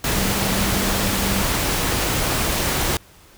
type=tone in noise; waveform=sine; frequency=196 Hz; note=G3; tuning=in tune; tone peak=-25 dBFS; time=0.16-1.42 s; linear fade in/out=2 ms; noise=pink; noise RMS=-21 dBFS; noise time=0.04-2.97 s; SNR=-7 dB; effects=pink hiss -49 dBFS RMS until 3.37 s